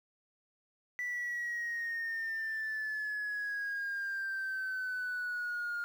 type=exponential sweep; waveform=sine; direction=down; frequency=1973 to 1414 Hz; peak=-32 dBFS; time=0.99-5.84 s; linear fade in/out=0 ms; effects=tanh soft clip ceiling -32 dBFS + 10-bit